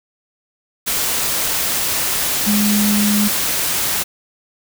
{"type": "tone in noise", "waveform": "sine", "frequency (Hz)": 207.7, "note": "G#3", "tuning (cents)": 0, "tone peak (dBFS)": -14, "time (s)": [2.46, 3.29], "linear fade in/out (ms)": 20, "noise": "white", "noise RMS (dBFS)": -19, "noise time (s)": [0.86, 4.04], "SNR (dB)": 2, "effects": []}